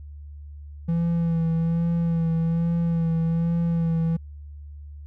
triangle tone with vibrato, 166.5 Hz, E3, 18 cents sharp, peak -18 dBFS, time 0.88-4.17 s, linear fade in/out 10 ms, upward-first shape sine, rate 1.2 Hz, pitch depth 27 cents each way, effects added 73 Hz sine -37 dBFS peak until 5.06 s

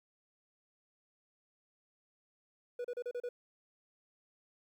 triangle tone bursts, 487.6 Hz, B4, 22 cents flat, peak -34 dBFS, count 6, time 2.79-3.29 s, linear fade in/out 5 ms, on 55 ms, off 34 ms, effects 12-bit

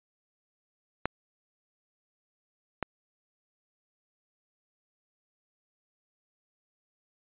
clicks, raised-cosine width 0.5 ms, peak -11 / -14 dBFS, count 2, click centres 1.056 / 2.827 s, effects resampled to 8000 Hz

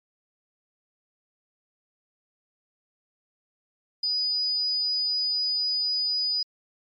sine tone, 4952 Hz, D#8, 9 cents flat, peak -23 dBFS, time 4.03-6.43 s, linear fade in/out 5 ms, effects MP3 48 kbps

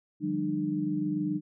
sine tone cluster, 152.3 / 179.1 / 199.7 / 301.7 Hz, D#3 / F3 / G3 / D4, -37 / +44 / +32 / +47 cents, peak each -37 / -34 / -35 / -29 dBFS, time 0.2-1.41 s, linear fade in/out 50 ms, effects none

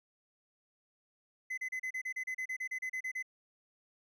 triangle tone bursts, 2033 Hz, B6, 50 cents sharp, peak -33 dBFS, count 16, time 1.5-3.227 s, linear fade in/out 10 ms, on 77 ms, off 33 ms, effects none

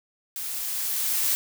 blue noise with level ramp, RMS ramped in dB -33 to -23 dBFS, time 0.36-1.35 s, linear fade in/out 0 ms, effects none

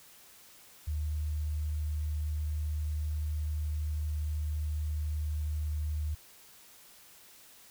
sine tone, 76 Hz, D#2, 40 cents flat, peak -30 dBFS, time 0.87-6.15 s, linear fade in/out 10 ms, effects white hiss -56 dBFS RMS until 7.7 s

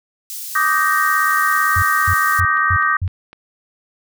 white high-pass noise, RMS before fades -29 dBFS, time 0.3-2.4 s, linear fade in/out 0 ms, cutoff 5100 Hz, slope 12 dB/octave
sine chord, Eb major seventh, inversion third, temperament just, 1166.7 / 1244.5 / 1555.6 / 1866.8 Hz, D6 / Eb6 / G6 / Bb6, -12 / 0 / -14 / +2 cents, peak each -19 dBFS, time 0.55-2.97 s, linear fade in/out 5 ms
click train, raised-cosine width 0.3 ms, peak -24 dBFS, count 9, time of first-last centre 1.31-3.33 s, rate 3.96 Hz
sine tone bursts, 91 Hz, F#2, 28 cents flat, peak -16 dBFS, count 5, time 1.76-3.08 s, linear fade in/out 5 ms, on 64 ms, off 250 ms
effects none

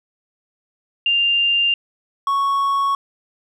sine / triangle tone pair in turn, 2794 / 1108.8 Hz, F7 / C#6, 0 / 0 cents, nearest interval octave + major third, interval 1600 cents, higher first, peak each -14 dBFS, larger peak neither, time 1.06-1.74 / 2.27-2.95 s, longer neither, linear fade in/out 2 ms, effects none

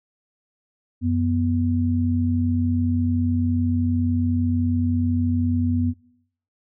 sine tone pair together, 91.8 / 245.6 Hz, F#2 / B3, -13 / -9 cents, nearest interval octave + perfect fourth, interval 1704 cents, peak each -21 dBFS, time 1.01-5.94 s, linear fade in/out 50 ms, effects noise-tail reverb RT60 0.7 s tail -21 dB re dry

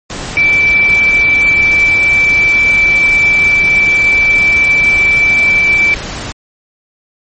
sine tone in noise, 2324 Hz, D7, 19 cents flat, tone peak -6 dBFS, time 0.37-5.94 s, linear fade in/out 0 ms, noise pink, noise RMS -22 dBFS, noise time 0.1-6.32 s, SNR +13 dB, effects MP3 32 kbps

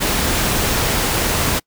pink noise, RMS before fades -18 dBFS, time 0-1.6 s, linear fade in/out 20 ms, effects noise-tail reverb RT60 0.1 s tail -26 dB re dry

